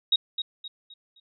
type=tone with echo; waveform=sine; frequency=3780 Hz; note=A#7; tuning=23 cents sharp; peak=-17 dBFS; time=0.12-0.16 s; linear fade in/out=5 ms; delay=260 ms; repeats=4; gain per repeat=-9 dB; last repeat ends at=1.2 s; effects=none